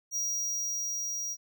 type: tone with level ramp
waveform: square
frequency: 5740 Hz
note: F8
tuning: 47 cents sharp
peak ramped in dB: -29 to -33 dBFS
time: 0.11-1.37 s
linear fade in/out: 50 ms
effects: none